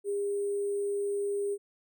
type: tone with sample-and-hold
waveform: sine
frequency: 404.3 Hz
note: G#4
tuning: 46 cents flat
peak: -28 dBFS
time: 0.04-1.58 s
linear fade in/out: 50 ms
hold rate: 8820 Hz
effects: none